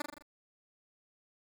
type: tone with echo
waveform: 10% pulse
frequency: 294 Hz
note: D4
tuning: 2 cents sharp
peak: -24 dBFS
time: 0-0.02 s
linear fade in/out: 5 ms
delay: 41 ms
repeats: 5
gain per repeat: -4 dB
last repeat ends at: 0.225 s
effects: 10-bit